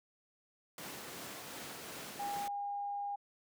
pink noise with tremolo, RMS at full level -44 dBFS, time 0.78-2.48 s, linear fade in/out 2 ms, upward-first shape triangle, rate 2.7 Hz, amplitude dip 25%
sine tone, 810 Hz, G#5, 43 cents flat, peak -36 dBFS, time 2.19-3.16 s, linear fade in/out 10 ms
effects high-pass 200 Hz 12 dB/octave

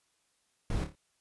brown noise with echo, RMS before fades -31 dBFS, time 0.7-0.84 s, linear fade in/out 2 ms, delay 28 ms, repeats 4, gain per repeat -7 dB, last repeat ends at 0.952 s, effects white hiss -74 dBFS RMS until 1.2 s + resampled to 24000 Hz

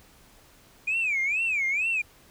sine tone with vibrato, 2400 Hz, D7, 37 cents sharp, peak -22 dBFS, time 0.87-2.02 s, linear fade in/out 10 ms, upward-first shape sine, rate 2.2 Hz, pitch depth 220 cents each way, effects tanh soft clip ceiling -20 dBFS + pink hiss -56 dBFS RMS until 2.3 s

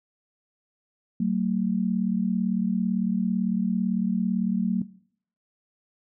sine tone pair together, 188.2 / 226.1 Hz, F#3 / A3, +30 / +47 cents, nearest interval minor third, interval 317 cents, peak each -24 / -24 dBFS, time 1.2-4.82 s, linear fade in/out 5 ms, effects noise-tail reverb RT60 0.6 s tail -19 dB re dry

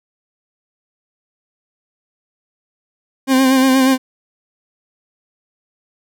40% pulse tone with vibrato, 263.2 Hz, C4, 10 cents sharp, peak -9 dBFS, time 3.27-3.98 s, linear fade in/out 50 ms, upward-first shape sine, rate 8.4 Hz, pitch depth 36 cents each way, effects none

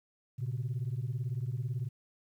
sine beating tone pair, 116.54 / 134.54 Hz, A#2 / C3, 0 / +49 cents, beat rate 18 Hz, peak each -33 / -34 dBFS, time 0.38-1.89 s, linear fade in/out 20 ms, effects tanh soft clip ceiling -28 dBFS + 11-bit

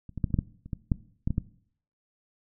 clicks, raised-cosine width 5 ms, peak -30 / -22 / -12 / -28 / -12 / -12 / -30 / -19 / -11 / -14 / -16 / -13 dBFS, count 12, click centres 0.093 / 0.177 / 0.242 / 0.305 / 0.342 / 0.389 / 0.66 / 0.732 / 0.918 / 1.275 / 1.306 / 1.381 s, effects noise-tail reverb RT60 0.6 s tail -19 dB re dry

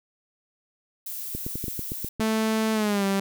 violet noise, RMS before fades -34 dBFS, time 1.06-2.09 s, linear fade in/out 5 ms
clicks, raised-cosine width 3 ms, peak -19 dBFS, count 9, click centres 1.35 / 1.465 / 1.556 / 1.641 / 1.682 / 1.793 / 1.919 / 2.046 / 2.197 s
sawtooth tone with pitch glide, 220 to 196 Hz, A3 to G3, 0 to 0 cents, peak -18 dBFS, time 2.2-3.2 s, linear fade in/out 5 ms, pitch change -200 cents, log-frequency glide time 2.73-3.05 s
effects none

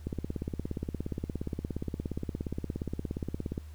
click train, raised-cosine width 3 ms, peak -20 dBFS, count 61, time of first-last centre 0.07-3.579 s, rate 17.1 Hz, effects added 76 Hz sine -43 dBFS peak until 3.74 s + pink hiss -61 dBFS RMS until 3.74 s

